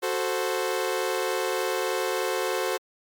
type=chord; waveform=sawtooth; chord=F# diminished; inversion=none; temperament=equal; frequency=370 / 440 / 523.3 Hz; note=F#4 / A4 / C5; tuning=0 / 0 / 0 cents; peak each=-25 / -26 / -25 dBFS; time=0.02-2.78 s; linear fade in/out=20 ms; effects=MP3 96 kbps